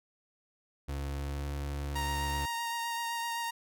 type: tone with pitch glide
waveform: 35% pulse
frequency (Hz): 70 to 71.06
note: C#2 to C#2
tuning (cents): +18 to +44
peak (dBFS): -32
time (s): 0.88-2.46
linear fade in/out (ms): 10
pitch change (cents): +26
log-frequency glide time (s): 1.13-1.48
type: tone with vibrato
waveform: sawtooth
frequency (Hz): 932.3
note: A#5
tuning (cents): 0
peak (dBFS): -29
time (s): 1.95-3.51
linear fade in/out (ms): 10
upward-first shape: sine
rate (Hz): 7.8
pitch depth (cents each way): 14
effects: none